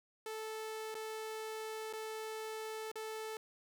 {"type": "tone with dropouts", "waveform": "sawtooth", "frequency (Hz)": 438.1, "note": "A4", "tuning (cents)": -7, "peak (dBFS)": -37, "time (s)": [0.26, 3.37], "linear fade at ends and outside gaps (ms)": 2, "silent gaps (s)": [[0.944, 0.951], [1.928, 1.934], [2.916, 2.956]], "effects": []}